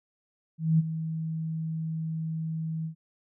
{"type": "tone with ADSR envelope", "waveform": "sine", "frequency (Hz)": 160.5, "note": "E3", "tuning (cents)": -46, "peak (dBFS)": -17, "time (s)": [0.58, 2.95], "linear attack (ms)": 210, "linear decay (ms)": 26, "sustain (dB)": -12, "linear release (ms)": 99, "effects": []}